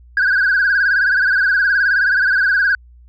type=tone with vibrato; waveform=sine; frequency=1559 Hz; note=G6; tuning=10 cents flat; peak=-10 dBFS; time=0.17-2.75 s; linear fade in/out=2 ms; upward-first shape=sine; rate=19 Hz; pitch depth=100 cents each way; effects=tanh soft clip ceiling -9 dBFS + added 60 Hz sine -41 dBFS peak until 3.08 s